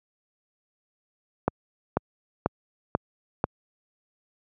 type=click train; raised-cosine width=1 ms; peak=-7 dBFS; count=5; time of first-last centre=1.48-3.441 s; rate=2.04 Hz; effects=high-pass 80 Hz 12 dB/octave